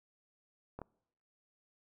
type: clicks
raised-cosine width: 1 ms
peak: -29 dBFS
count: 2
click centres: 0.79 / 0.817 s
effects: noise-tail reverb RT60 0.8 s tail -26 dB re dry